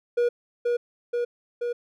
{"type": "tone with echo", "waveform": "triangle", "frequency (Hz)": 480, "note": "B4", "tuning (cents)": -49, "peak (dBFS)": -17, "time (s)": [0.17, 0.29], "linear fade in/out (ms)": 10, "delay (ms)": 480, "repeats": 3, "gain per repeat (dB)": -2, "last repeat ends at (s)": 1.73, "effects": []}